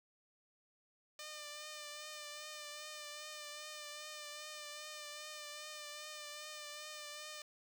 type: tone with vibrato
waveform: 5% pulse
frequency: 600 Hz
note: D5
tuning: 37 cents sharp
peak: -35 dBFS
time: 1.19-7.42 s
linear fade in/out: 2 ms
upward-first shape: triangle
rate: 2.5 Hz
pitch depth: 34 cents each way
effects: none